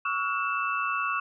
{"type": "tone cluster", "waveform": "sine", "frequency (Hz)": [1126, 1315, 1434, 2651], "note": ["C#6", "E6", "F6", "E7"], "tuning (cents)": [27, -5, 45, 9], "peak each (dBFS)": [-29, -34, -32, -32], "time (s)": [0.05, 1.2], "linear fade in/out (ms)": 5, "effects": []}